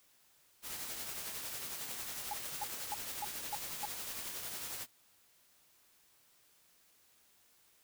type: noise with tremolo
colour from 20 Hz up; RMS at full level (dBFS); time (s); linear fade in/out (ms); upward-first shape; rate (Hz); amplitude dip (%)
white; -41; 0.62-4.87; 50; triangle; 11; 40
type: tone bursts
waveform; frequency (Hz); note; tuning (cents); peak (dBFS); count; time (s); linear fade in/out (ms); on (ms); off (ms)
sine; 830.6; G#5; 0; -35; 6; 2.31-3.854; 2; 24; 280
effects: white hiss -68 dBFS RMS until 7.83 s